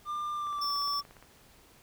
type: tone with pitch glide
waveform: triangle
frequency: 1196 to 1148.6 Hz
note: D6 to D6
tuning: +31 to -39 cents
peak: -30 dBFS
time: 0.05-1.03 s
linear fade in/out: 50 ms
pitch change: -70 cents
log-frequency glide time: 0.33-0.75 s
type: click train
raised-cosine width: 0.5 ms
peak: -37 dBFS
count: 14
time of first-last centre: 0.47-1.226 s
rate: 17.2 Hz
type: tone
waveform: square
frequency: 5380 Hz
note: E8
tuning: 34 cents sharp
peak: -32 dBFS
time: 0.61-1.01 s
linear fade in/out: 10 ms
effects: pink hiss -59 dBFS RMS until 1.82 s